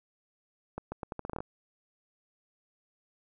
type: accelerating click train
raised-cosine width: 1 ms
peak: -22 dBFS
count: 11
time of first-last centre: 0.78-1.405 s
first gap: 140 ms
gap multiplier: 0.8
effects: none